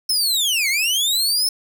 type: linear two-way sweep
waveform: sawtooth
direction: down then up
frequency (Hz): 5320 to 2052 to 5320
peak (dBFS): -14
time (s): 0.09-1.49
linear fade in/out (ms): 5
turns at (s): 0.69
effects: none